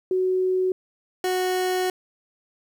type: tone pair in turn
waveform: sine / 30% pulse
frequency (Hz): 371.5 / 368.1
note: F#4 / F#4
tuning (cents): +7 / -9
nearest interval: unison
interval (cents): 16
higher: first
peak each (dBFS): -19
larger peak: neither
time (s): 0.11-0.72 / 1.24-1.9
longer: second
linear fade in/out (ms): 2
effects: 10-bit